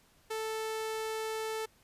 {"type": "tone", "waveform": "sawtooth", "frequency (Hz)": 440, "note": "A4", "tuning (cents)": 0, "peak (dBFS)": -30, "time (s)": [0.3, 1.66], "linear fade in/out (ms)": 10, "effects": ["pink hiss -65 dBFS RMS until 1.83 s", "resampled to 32000 Hz"]}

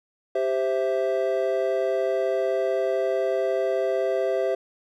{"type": "chord", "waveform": "triangle", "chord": "C major", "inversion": "second", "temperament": "equal", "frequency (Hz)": [392, 523.3, 659.3], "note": ["G4", "C5", "E5"], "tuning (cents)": [0, 0, 0], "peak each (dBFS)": -24, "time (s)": [0.35, 4.55], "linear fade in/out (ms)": 5, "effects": []}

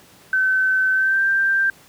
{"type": "tone with pitch glide", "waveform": "sine", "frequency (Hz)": [1529, 1577.4], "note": ["G6", "G6"], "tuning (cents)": [-44, 10], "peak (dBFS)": -15, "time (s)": [0.33, 1.7], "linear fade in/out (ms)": 2, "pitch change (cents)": 54, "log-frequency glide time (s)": [0.92, 1.23], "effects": ["pink hiss -49 dBFS RMS until 1.88 s", "high-pass 100 Hz 12 dB/octave"]}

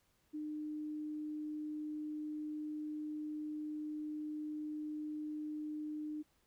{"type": "tone", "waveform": "sine", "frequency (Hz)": 303.4, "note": "D#4", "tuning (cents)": -44, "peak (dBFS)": -39, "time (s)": [0.33, 6.23], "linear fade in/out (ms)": 20, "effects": ["pink hiss -75 dBFS RMS until 6.46 s"]}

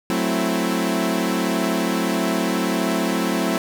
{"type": "chord", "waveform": "sawtooth", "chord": "F# half-diminished seventh", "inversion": "none", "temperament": "equal with one note detuned", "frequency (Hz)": [185, 220, 261.6, 330.8], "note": ["F#3", "A3", "C4", "E4"], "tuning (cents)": [0, 0, 0, 6], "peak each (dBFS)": -21, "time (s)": [0.1, 3.58], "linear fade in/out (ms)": 0, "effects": []}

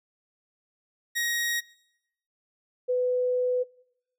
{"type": "tone pair in turn", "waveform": ["sawtooth", "sine"], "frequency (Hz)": [1886, 499.5], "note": ["A#6", "B4"], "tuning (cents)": [20, 20], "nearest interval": "octave + major seventh", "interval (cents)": 2300, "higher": "first", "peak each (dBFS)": -22, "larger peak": "neither", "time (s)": [[1.15, 1.61], [2.88, 3.64]], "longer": "second", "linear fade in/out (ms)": 20, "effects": ["noise-tail reverb RT60 0.8 s tail -23 dB re dry"]}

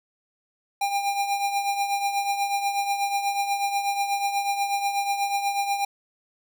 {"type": "tone with tremolo", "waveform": "square", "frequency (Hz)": 801, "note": "G5", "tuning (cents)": 37, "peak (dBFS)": -21, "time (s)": [0.81, 5.85], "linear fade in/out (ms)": 5, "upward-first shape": "triangle", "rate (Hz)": 8.2, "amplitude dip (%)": 65, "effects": []}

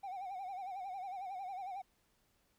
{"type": "tone with vibrato", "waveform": "triangle", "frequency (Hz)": 761, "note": "F#5", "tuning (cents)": 48, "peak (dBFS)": -38, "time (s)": [0.03, 1.82], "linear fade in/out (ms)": 10, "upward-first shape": "sine", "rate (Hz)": 11, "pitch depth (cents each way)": 94, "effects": ["tanh soft clip ceiling -35 dBFS", "pink hiss -75 dBFS RMS until 2.58 s"]}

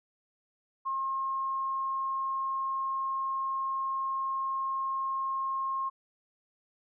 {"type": "tone", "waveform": "sine", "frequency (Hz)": 1072, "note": "C6", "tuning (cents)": 42, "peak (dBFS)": -29, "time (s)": [0.85, 5.9], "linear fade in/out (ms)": 20, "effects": []}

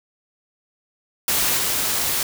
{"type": "noise with level steps", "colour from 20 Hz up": "white", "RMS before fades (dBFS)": [-20, -22], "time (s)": [1.28, 2.23], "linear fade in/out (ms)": 2, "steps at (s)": 1.57, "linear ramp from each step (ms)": 5, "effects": []}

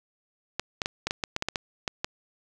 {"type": "clicks", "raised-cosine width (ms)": 0.2, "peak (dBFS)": -10, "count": 12, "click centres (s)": [0.596, 0.818, 0.859, 1.07, 1.109, 1.238, 1.364, 1.424, 1.486, 1.558, 1.878, 2.045], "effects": []}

